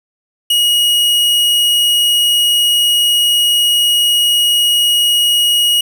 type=tone; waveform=45% pulse; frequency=2894 Hz; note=F#7; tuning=39 cents flat; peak=-9 dBFS; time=0.5-5.81 s; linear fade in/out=5 ms; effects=none